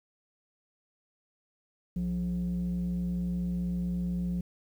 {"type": "tone pair together", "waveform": "sine", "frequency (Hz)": [61.96, 177.7], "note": ["B1", "F3"], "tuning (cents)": [6, 30], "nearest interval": "octave + tritone", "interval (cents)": 1824, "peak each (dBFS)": [-34, -27], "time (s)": [1.96, 4.41], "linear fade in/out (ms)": 5, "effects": ["tanh soft clip ceiling -26 dBFS", "10-bit"]}